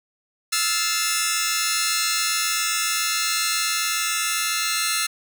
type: chord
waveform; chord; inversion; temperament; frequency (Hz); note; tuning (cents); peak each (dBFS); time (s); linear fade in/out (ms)
10% pulse; F major seventh; third; just; 1309.6 / 1396.9 / 1746.1 / 2095; E6 / F6 / A6 / C7; -12 / 0 / -14 / +2; -17 / -20 / -19 / -18; 0.52-5.07; 10
effects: none